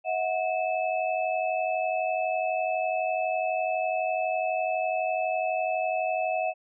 sine tone cluster, 641 / 733 / 2610 Hz, E5 / F#5 / E7, -49 / -16 / -18 cents, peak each -28 / -28 / -34 dBFS, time 0.04-6.54 s, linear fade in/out 50 ms, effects none

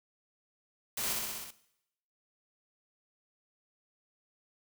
white noise with echo, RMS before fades -35 dBFS, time 0.97-1.13 s, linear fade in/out 5 ms, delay 63 ms, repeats 6, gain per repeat -2 dB, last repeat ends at 1.508 s, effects noise-tail reverb RT60 0.8 s tail -17 dB re dry

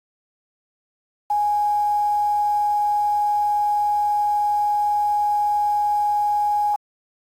sine tone with quantisation, 830.6 Hz, G#5, in tune, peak -17 dBFS, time 1.3-6.76 s, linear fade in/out 5 ms, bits 7, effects AAC 48 kbps

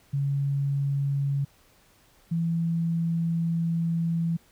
sine tone pair in turn, 139.9 / 166.71 Hz, C#3 / E3, +16 / +20 cents, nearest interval minor third, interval 304 cents, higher second, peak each -23 dBFS, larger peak neither, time 0.13-1.45 / 2.31-4.37 s, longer second, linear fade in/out 10 ms, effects pink hiss -60 dBFS RMS until 4.51 s

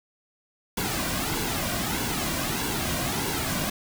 pink noise with flanger, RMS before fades -28 dBFS, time 0.77-3.7 s, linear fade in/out 5 ms, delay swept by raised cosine 1.6 to 2.34 ms, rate 1.6 Hz, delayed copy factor -0.6, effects none

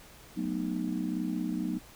sine chord, B dominant seventh, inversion second, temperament just, 185.21 / 222.2 / 246.9 / 308.7 Hz, F#3 / A3 / B3 / D#4, +2 / +17 / 0 / -14 cents, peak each -34 / -37 / -34 / -34 dBFS, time 0.36-1.79 s, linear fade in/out 20 ms, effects tanh soft clip ceiling -20 dBFS + pink hiss -53 dBFS RMS until 1.95 s

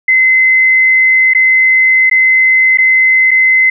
sine tone with dropouts, 2052 Hz, C7, 34 cents flat, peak -5 dBFS, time 0.08-3.7 s, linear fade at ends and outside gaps 5 ms, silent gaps 1.336-1.348 / 2.098-2.112 / 2.774-2.784 / 3.309-3.313 s, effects none

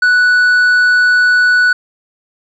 triangle tone with tanh clipping, 1480 Hz, F#6, in tune, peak -8 dBFS, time 0.02-1.73 s, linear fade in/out 5 ms, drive 9 dB, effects none

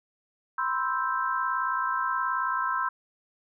sine chord, C major seventh, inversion third, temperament equal, 987.8 / 1046.5 / 1318.5 / 1568 Hz, B5 / C6 / E6 / G6, 0 / 0 / 0 / 0 cents, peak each -33 / -29 / -30 / -32 dBFS, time 0.58-2.89 s, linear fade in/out 5 ms, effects none

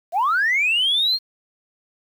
sine linear sweep, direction up, 636 to 4300 Hz, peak -15 dBFS, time 0.12-1.19 s, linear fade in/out 50 ms, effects tanh soft clip ceiling -13 dBFS + 8-bit

